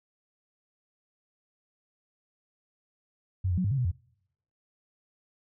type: tone with pitch steps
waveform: sine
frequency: 93.3 / 87.6 / 183.4 / 100.4 / 137.4 / 124.6 / 87.2 Hz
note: F#2 / F2 / F#3 / G2 / C#3 / B2 / F2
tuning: +15 / +6 / -15 / +42 / -15 / +16 / -2 cents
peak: -24 dBFS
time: 3.44-3.916 s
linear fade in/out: 10 ms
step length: 68 ms
effects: noise-tail reverb RT60 0.8 s tail -26 dB re dry